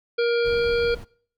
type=harmonic tone; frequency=471.3 Hz; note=A#4; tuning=19 cents sharp; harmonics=1 / 3 / 5 / 7 / 9 / 10; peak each=-19 / -29 / -33 / -36 / -38 / -39 dBFS; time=0.18-0.95 s; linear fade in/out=10 ms
type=noise; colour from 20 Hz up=brown; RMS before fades=-36 dBFS; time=0.44-1.05 s; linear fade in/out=20 ms
effects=noise-tail reverb RT60 0.5 s tail -23 dB re dry